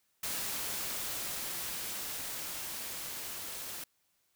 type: noise with level ramp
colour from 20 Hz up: white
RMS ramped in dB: -36 to -42 dBFS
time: 0.23-3.84 s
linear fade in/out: 5 ms
effects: white hiss -75 dBFS RMS until 4.35 s